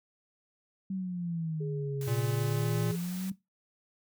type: exponential two-way sweep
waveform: sine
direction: down then up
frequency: 192.7 to 131.2 to 192.7 Hz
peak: -31 dBFS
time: 0.9-3.32 s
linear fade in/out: 5 ms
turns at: 2.14 s
type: tone with pitch glide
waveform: sine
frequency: 415.3 to 412.9 Hz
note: G#4 to G#4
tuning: 0 to -10 cents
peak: -37 dBFS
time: 1.6-2.96 s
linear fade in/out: 10 ms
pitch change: -10 cents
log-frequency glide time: 2.32-2.71 s
type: noise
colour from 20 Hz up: white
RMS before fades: -46 dBFS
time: 2.01-3.3 s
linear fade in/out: 2 ms
type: tone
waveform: square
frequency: 116.54 Hz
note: A#2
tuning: in tune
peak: -31 dBFS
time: 2.07-2.92 s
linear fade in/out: 10 ms
effects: noise-tail reverb RT60 0.2 s tail -18 dB re dry